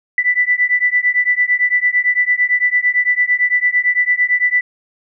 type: beating tone pair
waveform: sine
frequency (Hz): 1975.5 / 1984.4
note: B6 / B6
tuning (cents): 0 / +8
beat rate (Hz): 8.9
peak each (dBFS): -15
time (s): 0.18-4.61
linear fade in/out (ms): 2
effects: none